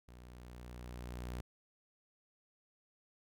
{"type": "tone with level ramp", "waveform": "sawtooth", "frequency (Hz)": 60.9, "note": "B1", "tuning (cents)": -24, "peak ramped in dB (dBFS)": [-50, -36], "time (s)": [0.08, 1.41], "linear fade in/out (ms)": 5, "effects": []}